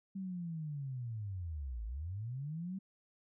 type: linear two-way sweep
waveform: sine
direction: down then up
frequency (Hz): 196 to 51.91 to 196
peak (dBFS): -38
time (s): 0.15-2.79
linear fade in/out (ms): 10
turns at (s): 1.85
effects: none